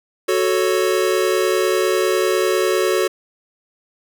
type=chord; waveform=square; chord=F# minor; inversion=none; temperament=equal; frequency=370 / 440 / 554.4 Hz; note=F#4 / A4 / C#5; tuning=0 / 0 / 0 cents; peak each=-19 / -21 / -23 dBFS; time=0.28-3.08 s; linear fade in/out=10 ms; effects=none